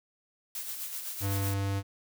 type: noise with tremolo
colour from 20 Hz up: blue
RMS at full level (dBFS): -36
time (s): 0.55-1.54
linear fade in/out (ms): 2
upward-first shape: sine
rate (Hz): 7.9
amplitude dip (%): 45
type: tone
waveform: square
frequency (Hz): 98.7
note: G2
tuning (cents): +12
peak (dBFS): -29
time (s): 1.2-1.83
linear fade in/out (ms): 50
effects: none